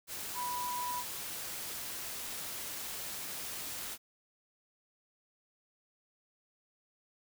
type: tone in noise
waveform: sine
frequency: 983 Hz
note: B5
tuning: 8 cents flat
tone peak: -35 dBFS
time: 0.34-1.04 s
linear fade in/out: 50 ms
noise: white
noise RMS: -41 dBFS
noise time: 0.07-3.98 s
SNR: +3 dB
effects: none